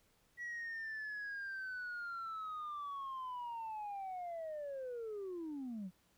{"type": "linear sweep", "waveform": "sine", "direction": "down", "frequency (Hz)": [1941, 174.61], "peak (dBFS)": -39, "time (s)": [0.37, 5.91], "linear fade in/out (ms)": 50, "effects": ["tanh soft clip ceiling -39 dBFS", "pink hiss -73 dBFS RMS until 6.17 s"]}